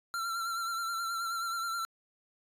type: tone with vibrato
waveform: square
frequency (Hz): 1361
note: F6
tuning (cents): -45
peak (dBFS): -33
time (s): 0.14-1.85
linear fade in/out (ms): 0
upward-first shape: sine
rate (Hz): 9.4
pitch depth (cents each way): 39
effects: resampled to 32000 Hz